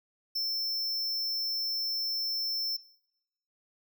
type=tone; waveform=square; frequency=5340 Hz; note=E8; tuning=22 cents sharp; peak=-29 dBFS; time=0.35-2.77 s; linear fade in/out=10 ms; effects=noise-tail reverb RT60 0.9 s tail -23 dB re dry